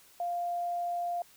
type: tone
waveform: sine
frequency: 698.5 Hz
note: F5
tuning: in tune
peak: -30 dBFS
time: 0.2-1.22 s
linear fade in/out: 2 ms
effects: white hiss -59 dBFS RMS until 1.36 s